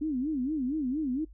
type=tone with vibrato; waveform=sine; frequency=280 Hz; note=C#4; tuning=18 cents sharp; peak=-27 dBFS; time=0.01-1.25 s; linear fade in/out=10 ms; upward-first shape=sine; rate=4.3 Hz; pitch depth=220 cents each way; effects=noise-tail reverb RT60 0.1 s tail -21 dB re dry + added 50 Hz sine -48 dBFS peak until 1.33 s